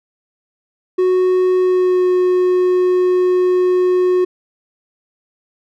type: tone with pitch glide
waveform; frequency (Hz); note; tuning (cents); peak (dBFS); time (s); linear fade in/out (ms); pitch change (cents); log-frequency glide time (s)
triangle; 368.2 to 364.2; F#4 to F#4; -8 to -27; -9; 0.98-4.25; 10; -19; 1.59-2.07
effects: none